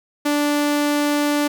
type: tone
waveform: sawtooth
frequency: 292.7 Hz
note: D4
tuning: 6 cents flat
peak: -13 dBFS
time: 0.25-1.48 s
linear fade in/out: 10 ms
effects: none